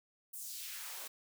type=noise with high-pass filter sweep; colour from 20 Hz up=white; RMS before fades=-45 dBFS; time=0.33-1.08 s; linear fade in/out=10 ms; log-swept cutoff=11000 to 390 Hz; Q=1.3; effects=none